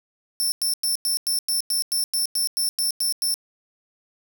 15% pulse tone bursts, 5370 Hz, E8, 31 cents sharp, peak -15 dBFS, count 14, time 0.4-3.341 s, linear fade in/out 0 ms, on 120 ms, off 97 ms, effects none

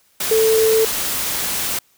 sine tone in noise, 442.6 Hz, A4, 10 cents sharp, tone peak -12 dBFS, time 0.31-0.85 s, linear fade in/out 5 ms, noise white, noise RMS -22 dBFS, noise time 0.2-1.79 s, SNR +7 dB, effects white hiss -58 dBFS RMS until 1.97 s

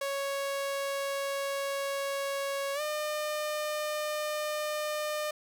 sawtooth tone with pitch glide, 554.4 to 604.6 Hz, C#5 to D#5, 0 to -50 cents, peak -27 dBFS, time 0.01-5.31 s, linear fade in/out 5 ms, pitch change +150 cents, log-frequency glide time 2.74-2.81 s, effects none

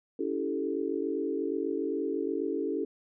sine chord, A dominant seventh, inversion first, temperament equal with one note detuned, 283 / 329.6 / 392 / 440 Hz, C#4 / E4 / G4 / A4, +36 / 0 / 0 / 0 cents, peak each -34 dBFS, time 0.19-2.85 s, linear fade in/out 5 ms, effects none

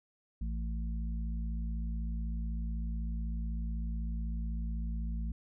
harmonic tone, 56 Hz, A1, 31 cents sharp, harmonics 1 / 3 / 4, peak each -33 / -43 / -45 dBFS, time 0.41-5.32 s, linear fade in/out 5 ms, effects none

